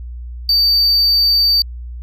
triangle tone, 4611 Hz, D8, 33 cents flat, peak -9 dBFS, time 0.49-1.62 s, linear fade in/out 2 ms, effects added 60 Hz sine -26 dBFS peak until 2.02 s

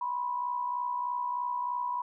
sine tone pair together, 979 / 1042.2 Hz, B5 / C6, -15 / -7 cents, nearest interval minor second, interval 108 cents, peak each -30 / -38 dBFS, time 0.01-2.02 s, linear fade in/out 5 ms, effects none

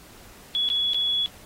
sine tone with dropouts, 3381 Hz, G#7, 30 cents sharp, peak -21 dBFS, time 0.55-1.26 s, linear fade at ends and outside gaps 0 ms, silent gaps 0.689-0.701 / 0.934-0.945 s, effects pink hiss -49 dBFS RMS until 1.45 s + AAC 48 kbps

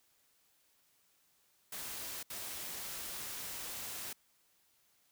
white noise bursts at uneven times, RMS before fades -43 dBFS, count 2, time 1.72-2.23 / 2.3-4.13 s, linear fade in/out 5 ms, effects white hiss -72 dBFS RMS until 5.11 s

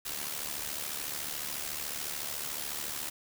white noise with amplitude modulation, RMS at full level -34 dBFS, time 0.05-3.1 s, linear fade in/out 10 ms, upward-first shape sine, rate 73.9 Hz, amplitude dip 65%, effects none

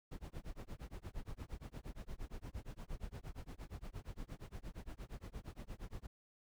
brown noise with tremolo, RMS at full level -44 dBFS, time 0.11-6.07 s, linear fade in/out 10 ms, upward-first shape sine, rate 8.6 Hz, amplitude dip 100%, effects none

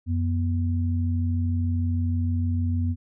sine tone pair together, 89.9 / 243.2 Hz, F#2 / B3, -49 / -26 cents, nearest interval octave + perfect fourth, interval 1723 cents, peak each -22 / -29 dBFS, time 0.06-2.96 s, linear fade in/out 50 ms, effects none

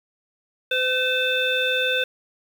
harmonic tone with a mistuned harmonic, 510 Hz, C5, 44 cents flat, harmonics 1 / 3 / 5 / 7, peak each -25 / -25 / -25 / -25 dBFS, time 0.71-2.04 s, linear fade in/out 5 ms, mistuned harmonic 5, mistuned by +49 cents, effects 7-bit

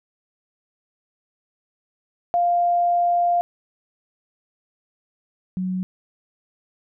sine tone pair in turn, 698.5 / 185.01 Hz, F5 / F#3, 0 / 0 cents, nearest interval octave + major seventh, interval 2300 cents, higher first, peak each -16 / -22 dBFS, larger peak first, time 2.34-3.41 / 5.57-5.83 s, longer first, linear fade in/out 0 ms, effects none

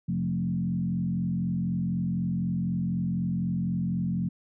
sine tone with frequency modulation, 177.2 Hz, F3, 25 cents sharp, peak -25 dBFS, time 0.08-4.29 s, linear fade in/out 10 ms, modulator 44 Hz, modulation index 1.1, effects none

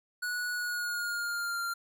square tone with pitch glide, 1466 to 1387.7 Hz, F#6 to F6, -16 to -11 cents, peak -32 dBFS, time 0.22-1.74 s, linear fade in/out 10 ms, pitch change -95 cents, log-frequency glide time 0.52-1.62 s, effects none

